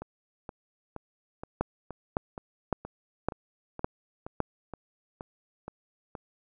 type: two click trains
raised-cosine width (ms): 1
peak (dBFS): -12 / -24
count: 6 / 14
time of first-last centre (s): 1.61-4.403 / 0.02-6.152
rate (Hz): 1.79 / 2.12
effects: none